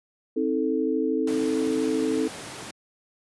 sine chord, A diminished, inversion first, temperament just, 264 / 316.8 / 440 Hz, C4 / Eb4 / A4, +16 / +31 / 0 cents, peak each -26 dBFS, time 0.36-2.28 s, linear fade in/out 10 ms
pink noise, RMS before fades -37 dBFS, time 1.27-2.71 s, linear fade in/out 5 ms
effects high-pass 150 Hz 12 dB/octave + resampled to 24000 Hz

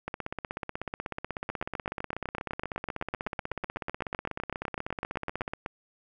two click trains, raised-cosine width 0.5 ms, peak -18 / -17 dBFS, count 89 / 34, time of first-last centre 0.08-5.479 / 1.5-5.661 s, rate 16.3 / 7.93 Hz, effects none

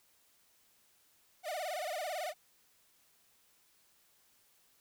45% pulse tone with vibrato, 667 Hz, E5, 20 cents sharp, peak -36 dBFS, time 1.43-2.34 s, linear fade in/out 50 ms, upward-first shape sine, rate 18 Hz, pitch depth 210 cents each way, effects white hiss -69 dBFS RMS until 4.8 s

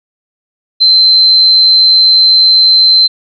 sine tone, 4094 Hz, C8, 38 cents flat, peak -3 dBFS, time 0.8-3.08 s, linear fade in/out 20 ms, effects none

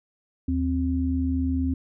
sine tone pair together, 78.1 / 262.7 Hz, D#2 / C4, +7 / +7 cents, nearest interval octave + major sixth, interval 2100 cents, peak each -25 / -24 dBFS, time 0.48-1.74 s, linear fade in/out 5 ms, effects none

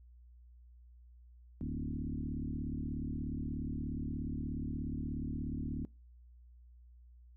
sine tone with frequency modulation, 155.4 Hz, D#3, 2 cents flat, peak -35 dBFS, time 1.61-5.85 s, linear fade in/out 0 ms, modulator 36.8 Hz, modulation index 3.6, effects noise-tail reverb RT60 0.3 s tail -25 dB re dry + added 60 Hz sine -55 dBFS peak until 7.36 s

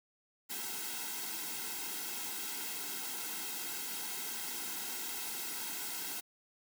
white noise with comb filter, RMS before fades -40 dBFS, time 0.49-6.21 s, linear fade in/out 20 ms, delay 1.7 ms, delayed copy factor -0.85, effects high-pass 200 Hz 12 dB/octave

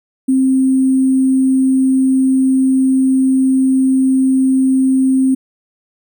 sine tone with sample-and-hold, 263.1 Hz, C4, 10 cents sharp, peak -9 dBFS, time 0.28-5.35 s, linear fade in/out 10 ms, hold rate 8820 Hz, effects none

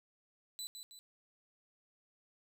25% pulse tone with echo, 3987 Hz, B7, 16 cents sharp, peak -37 dBFS, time 0.59-0.67 s, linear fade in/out 0 ms, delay 160 ms, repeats 2, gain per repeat -6 dB, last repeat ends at 0.99 s, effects none

